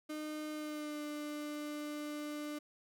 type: tone with pitch glide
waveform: 35% pulse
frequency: 305.4 to 297.4 Hz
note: D#4 to D4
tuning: -32 to +22 cents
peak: -38 dBFS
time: 0.09-2.59 s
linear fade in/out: 10 ms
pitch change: -46 cents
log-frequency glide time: 0.51-1.04 s
effects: none